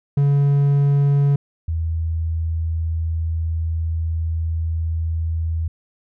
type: tone pair in turn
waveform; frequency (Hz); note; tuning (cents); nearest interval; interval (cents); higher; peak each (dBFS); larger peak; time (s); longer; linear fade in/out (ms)
triangle / sine; 141.6 / 81.5; C#3 / E2; +37 / -19; minor seventh; 956; first; -11 / -19; first; 0.17-1.36 / 1.68-5.68; second; 5
effects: none